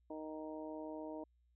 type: harmonic tone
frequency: 155.56 Hz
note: D#3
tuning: in tune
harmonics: 2 / 3 / 4 / 5 / 6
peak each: -46 / -51 / -48 / -58 / -53 dBFS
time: 0.1-1.24 s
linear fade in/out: 5 ms
effects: added 60 Hz sine -70 dBFS peak until 1.55 s